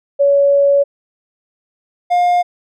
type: tone pair in turn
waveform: sine / triangle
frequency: 563 / 709.3 Hz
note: C#5 / F5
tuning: +27 / +27 cents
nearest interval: major third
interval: 400 cents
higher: second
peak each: -8 dBFS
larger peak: neither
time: 0.19-0.84 / 2.1-2.43 s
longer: first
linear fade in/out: 20 ms
effects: none